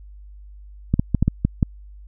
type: clicks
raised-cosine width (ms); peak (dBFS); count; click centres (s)
5; -4; 7; 0.94 / 0.995 / 1.147 / 1.226 / 1.28 / 1.45 / 1.628
effects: added 50 Hz sine -39 dBFS peak until 2.07 s